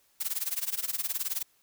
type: noise with tremolo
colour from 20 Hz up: blue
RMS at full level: -29 dBFS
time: 0.2-1.43 s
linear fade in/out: 10 ms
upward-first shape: sine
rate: 19 Hz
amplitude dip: 90%
effects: white hiss -67 dBFS RMS until 1.62 s